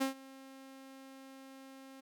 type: tone with ADSR envelope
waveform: sawtooth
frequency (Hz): 267.7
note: C4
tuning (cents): +40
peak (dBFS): -25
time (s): 0-2.01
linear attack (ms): 17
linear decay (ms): 120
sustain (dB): -22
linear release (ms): 13
effects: none